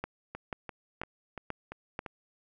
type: two click trains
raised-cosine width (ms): 0.5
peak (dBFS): -19 / -24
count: 5 / 6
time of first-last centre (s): 0.04-1.991 / 0.35-2.062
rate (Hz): 2.05 / 2.92
effects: none